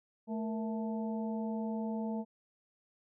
harmonic tone with a mistuned harmonic, 220 Hz, A3, in tune, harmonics 1 / 2 / 3 / 4, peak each -34 / -43 / -44 / -46 dBFS, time 0.27-2.25 s, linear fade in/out 50 ms, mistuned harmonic 2, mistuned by +95 cents, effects none

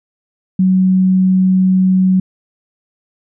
sine tone, 186.8 Hz, F#3, 17 cents sharp, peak -8 dBFS, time 0.59-2.2 s, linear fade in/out 5 ms, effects none

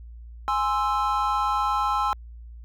triangle chord, Ab augmented, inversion none, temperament equal, 830.6 / 1046.5 / 1318.5 Hz, Ab5 / C6 / E6, 0 / 0 / 0 cents, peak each -24 dBFS, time 0.48-2.13 s, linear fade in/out 0 ms, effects added 58 Hz sine -39 dBFS peak until 2.64 s

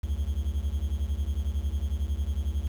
triangle beating tone pair, 65.4 / 76.4 Hz, C2 / D#2, 0 / -31 cents, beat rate 11 Hz, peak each -27 dBFS, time 0.03-2.68 s, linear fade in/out 10 ms, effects 8-bit

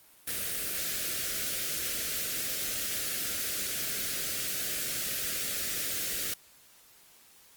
white band-stop noise, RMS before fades -33 dBFS, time 0.27-6.34 s, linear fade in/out 5 ms, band 660 to 1300 Hz, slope 48 dB/octave, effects white hiss -58 dBFS RMS until 7.56 s + Opus 32 kbps

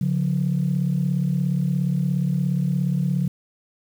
sine tone pair together, 141.64 / 178.7 Hz, C#3 / F3, +38 / +40 cents, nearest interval major third, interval 402 cents, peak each -21 dBFS, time 0.01-3.28 s, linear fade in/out 5 ms, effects tanh soft clip ceiling -13 dBFS + 8-bit

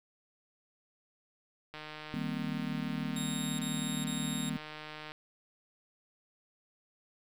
click train, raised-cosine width 0.3 ms, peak -28 dBFS, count 518, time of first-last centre 1.74-5.119 s, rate 153 Hz
sine chord, C minor seventh, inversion first, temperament just, 156.98 / 196.22 / 235.5 / 261.6 Hz, Eb3 / G3 / Bb3 / C4, +16 / +2 / +18 / 0 cents, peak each -39 / -39 / -38 / -39 dBFS, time 2.14-4.57 s, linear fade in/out 0 ms
20% pulse tone bursts, 3729 Hz, A#7, in tune, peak -33 dBFS, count 3, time 3.16-4.498 s, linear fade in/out 5 ms, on 430 ms, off 24 ms
effects 10-bit

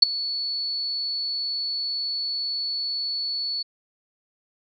sine tone with ADSR envelope, 4429 Hz, C#8, 2 cents flat, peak -5 dBFS, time 0.02-3.63 s, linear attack 8 ms, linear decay 11 ms, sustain -20 dB, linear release 14 ms, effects none

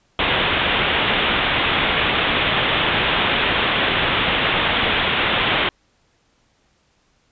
white low-pass noise, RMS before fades -19 dBFS, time 0.19-5.69 s, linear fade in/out 2 ms, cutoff 3600 Hz, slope 96 dB/octave, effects pink hiss -62 dBFS RMS until 7.31 s + resampled to 16000 Hz

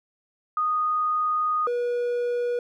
sine / triangle tone pair in turn, 1238 / 483.7 Hz, D#6 / B4, -9 / -36 cents, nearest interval octave + major third, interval 1627 cents, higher first, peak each -21 dBFS, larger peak neither, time 0.57-1.67 / 1.67-2.59 s, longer first, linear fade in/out 2 ms, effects none

